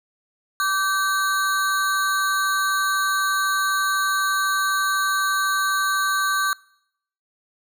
square ring-modulated tone, 1354 Hz, E6, 46 cents sharp, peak -17 dBFS, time 0.6-6.53 s, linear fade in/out 0 ms, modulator 193 Hz, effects noise-tail reverb RT60 0.7 s tail -23 dB re dry

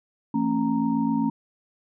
sine tone cluster, 167.5 / 226.2 / 273.9 / 930 Hz, E3 / A3 / C#4 / A#5, +28 / +48 / -21 / -4 cents, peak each -32 / -24 / -24 / -31 dBFS, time 0.34-1.3 s, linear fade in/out 5 ms, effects none

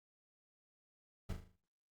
brown noise with echo, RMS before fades -40 dBFS, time 1.29-1.33 s, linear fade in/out 5 ms, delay 38 ms, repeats 6, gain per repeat -6 dB, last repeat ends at 1.558 s, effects noise-tail reverb RT60 0.4 s tail -18 dB re dry + Opus 48 kbps

